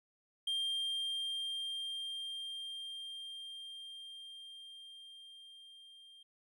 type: tone with level ramp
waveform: triangle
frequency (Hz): 3190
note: G7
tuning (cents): +30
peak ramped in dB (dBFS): -31 to -54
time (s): 0.47-6.23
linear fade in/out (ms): 5
effects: none